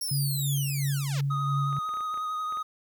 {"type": "linear sweep", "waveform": "5% pulse", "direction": "down", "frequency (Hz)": [5588, 403.2], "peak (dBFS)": -24, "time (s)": [0.01, 1.21], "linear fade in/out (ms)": 5}
{"type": "tone with tremolo", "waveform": "sine", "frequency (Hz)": 139.8, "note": "C#3", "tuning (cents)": 15, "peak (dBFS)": -24, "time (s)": [0.11, 1.79], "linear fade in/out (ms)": 5, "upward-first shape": "sine", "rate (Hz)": 2.9, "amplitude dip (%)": 35}
{"type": "tone with vibrato", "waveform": "triangle", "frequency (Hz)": 1249, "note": "D#6", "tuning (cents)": 6, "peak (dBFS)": -27, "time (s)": [1.3, 2.63], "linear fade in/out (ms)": 10, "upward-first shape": "triangle", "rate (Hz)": 11, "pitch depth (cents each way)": 25}
{"type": "clicks", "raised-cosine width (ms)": 0.5, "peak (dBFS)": -32, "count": 10, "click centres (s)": [1.728, 1.767, 1.891, 1.939, 1.971, 2.007, 2.142, 2.175, 2.524, 2.572]}
{"effects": ["10-bit"]}